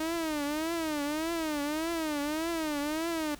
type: tone with vibrato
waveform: sawtooth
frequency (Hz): 311.1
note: D#4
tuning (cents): 0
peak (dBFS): -26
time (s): 0-3.35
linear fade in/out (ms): 5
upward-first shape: triangle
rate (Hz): 1.7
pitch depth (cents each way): 160
effects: added 50 Hz sine -56 dBFS peak until 3.39 s + pink hiss -52 dBFS RMS until 3.39 s

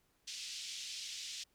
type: band-pass noise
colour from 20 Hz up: white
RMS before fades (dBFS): -45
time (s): 0.27-1.44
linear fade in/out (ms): 10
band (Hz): 2700 to 6200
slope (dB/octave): 24
effects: pink hiss -75 dBFS RMS until 1.54 s

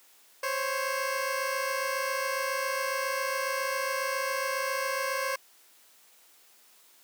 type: tone pair together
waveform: 15% pulse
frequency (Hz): 523.3 / 550.6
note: C5 / C#5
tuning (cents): 0 / -12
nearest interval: minor second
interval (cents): 88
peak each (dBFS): -25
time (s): 0.43-5.36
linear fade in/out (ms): 5
effects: white hiss -59 dBFS RMS until 7.03 s + high-pass 300 Hz 12 dB/octave

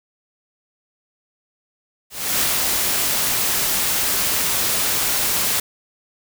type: noise with ADSR envelope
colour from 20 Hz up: white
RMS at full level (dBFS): -18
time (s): 2.1-5.6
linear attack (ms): 310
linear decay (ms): 57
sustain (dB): -2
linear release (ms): 4
effects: none

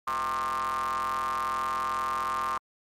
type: ring-modulated tone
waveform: square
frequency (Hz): 69.3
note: C#2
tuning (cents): 0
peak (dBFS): -25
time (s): 0.07-2.58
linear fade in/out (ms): 5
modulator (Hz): 1130
effects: MP3 64 kbps

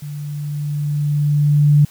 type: tone with level ramp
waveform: sine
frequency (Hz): 146.83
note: D3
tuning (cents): 0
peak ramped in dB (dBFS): -26 to -7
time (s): 0.02-1.85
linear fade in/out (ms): 5
effects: white hiss -46 dBFS RMS until 1.9 s

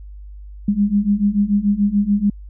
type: beating tone pair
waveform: sine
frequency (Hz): 200 / 206.9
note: G3 / G#3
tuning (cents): +35 / -6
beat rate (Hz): 6.9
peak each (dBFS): -18 / -16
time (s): 0.68-2.3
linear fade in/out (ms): 5
effects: added 50 Hz sine -33 dBFS peak until 2.49 s

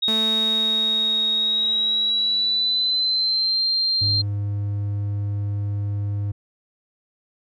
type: tone with pitch glide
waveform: sine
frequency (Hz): 3761 to 4173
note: A#7 to C8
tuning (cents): +15 to -5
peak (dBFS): -18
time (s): 0.02-4.22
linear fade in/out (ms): 10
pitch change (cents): +180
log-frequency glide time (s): 1.33-3.64
type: tone with exponential decay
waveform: sawtooth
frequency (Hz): 220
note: A3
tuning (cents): 0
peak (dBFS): -21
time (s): 0.08-4.36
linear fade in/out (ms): 0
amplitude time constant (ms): 930
type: tone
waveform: triangle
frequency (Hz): 101.8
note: G#2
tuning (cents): -34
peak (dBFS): -20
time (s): 4.01-6.32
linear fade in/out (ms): 10
effects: none

